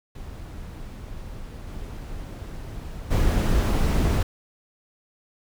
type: noise with level steps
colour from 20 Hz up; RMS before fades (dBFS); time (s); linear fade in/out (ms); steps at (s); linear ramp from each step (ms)
brown; -37 / -35 / -20; 0.15-4.23; 5; 1.67 / 3.1; 20
effects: none